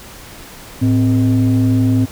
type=tone pair together; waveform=sine; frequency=108.98 / 259.6 Hz; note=A2 / C4; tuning=-16 / -13 cents; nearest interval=octave + minor third; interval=1503 cents; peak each=-11 dBFS; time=0.81-2.06 s; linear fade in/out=20 ms; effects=tanh soft clip ceiling -7 dBFS + pink hiss -36 dBFS RMS until 2.11 s